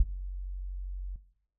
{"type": "tone with ADSR envelope", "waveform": "sine", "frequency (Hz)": 46.25, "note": "F#1", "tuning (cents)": 0, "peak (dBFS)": -14, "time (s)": [0, 1.16], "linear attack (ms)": 4, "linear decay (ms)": 35, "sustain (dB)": -19, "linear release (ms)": 4, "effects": ["noise-tail reverb RT60 0.7 s tail -17 dB re dry", "tanh soft clip ceiling -11 dBFS"]}